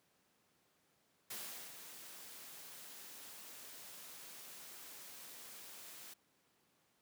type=noise with ADSR envelope; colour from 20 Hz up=white; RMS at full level=-45 dBFS; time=1.3-6.14 s; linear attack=8 ms; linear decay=410 ms; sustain=-8 dB; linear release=8 ms; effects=pink hiss -75 dBFS RMS until 7.01 s + high-pass 150 Hz 12 dB/octave